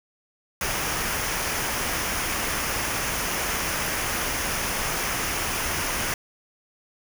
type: noise with comb filter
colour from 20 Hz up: pink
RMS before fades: -27 dBFS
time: 0.61-6.14 s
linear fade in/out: 2 ms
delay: 0.25 ms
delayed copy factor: -0.5
effects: none